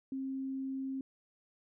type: tone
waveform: sine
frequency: 267 Hz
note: C4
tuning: 35 cents sharp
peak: -35 dBFS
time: 0.12-1.01 s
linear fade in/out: 2 ms
effects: none

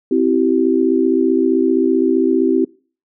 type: chord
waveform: sine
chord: C major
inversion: none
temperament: equal with one note detuned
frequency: 261.6 / 329.6 / 385 Hz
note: C4 / E4 / G4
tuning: 0 / 0 / -31 cents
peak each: -16 dBFS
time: 0.11-2.65 s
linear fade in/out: 5 ms
effects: noise-tail reverb RT60 0.4 s tail -24 dB re dry

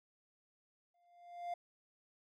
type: tone with exponential growth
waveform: triangle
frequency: 698.5 Hz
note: F5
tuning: in tune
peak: -34 dBFS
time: 0.94-1.54 s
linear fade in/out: 5 ms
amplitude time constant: 130 ms
effects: none

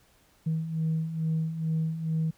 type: beating tone pair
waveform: sine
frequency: 158.4 / 160.7 Hz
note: D#3 / E3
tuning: +31 / -44 cents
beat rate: 2.3 Hz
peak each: -32 / -26 dBFS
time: 0.46-2.31 s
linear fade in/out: 10 ms
effects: tanh soft clip ceiling -21 dBFS + pink hiss -63 dBFS RMS until 2.37 s

